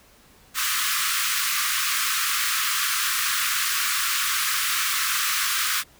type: high-pass noise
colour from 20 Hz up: pink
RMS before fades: -24 dBFS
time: 0.54-5.84 s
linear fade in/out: 50 ms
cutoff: 1100 Hz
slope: 96 dB/octave
effects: pink hiss -54 dBFS RMS until 5.99 s